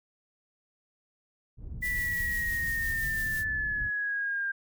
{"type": "low-pass noise", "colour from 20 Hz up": "pink", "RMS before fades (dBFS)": -39, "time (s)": [1.57, 3.91], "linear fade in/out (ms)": 50, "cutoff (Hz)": 130, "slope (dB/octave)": 12}
{"type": "noise with tremolo", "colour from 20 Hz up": "blue", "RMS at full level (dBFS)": -40, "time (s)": [1.81, 3.45], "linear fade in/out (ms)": 50, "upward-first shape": "triangle", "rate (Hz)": 5.9, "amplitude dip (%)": 35}
{"type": "linear sweep", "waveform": "sine", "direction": "down", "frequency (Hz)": [1975.5, 1595], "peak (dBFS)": -28, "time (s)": [1.82, 4.52], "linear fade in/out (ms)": 10}
{"effects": []}